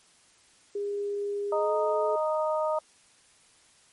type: tone with pitch glide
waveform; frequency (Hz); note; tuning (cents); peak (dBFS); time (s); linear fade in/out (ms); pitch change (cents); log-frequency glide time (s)
sine; 406.4 to 429.6; G#4 to A4; -38 to -41; -28; 0.75-2.16; 5; +97; 1.51-1.74
type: harmonic tone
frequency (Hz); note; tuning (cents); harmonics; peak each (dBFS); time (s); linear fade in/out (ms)
310; D#4; -6; 2 / 3 / 4; -26 / -31 / -33; 1.52-2.79; 5
effects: white hiss -60 dBFS RMS until 3.92 s + MP3 48 kbps